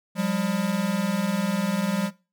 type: tone pair together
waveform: square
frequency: 180 / 200.1 Hz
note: F#3 / G3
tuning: -47 / +36 cents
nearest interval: major second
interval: 183 cents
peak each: -26 dBFS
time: 0.15-2.11 s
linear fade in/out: 50 ms
effects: noise-tail reverb RT60 0.3 s tail -20 dB re dry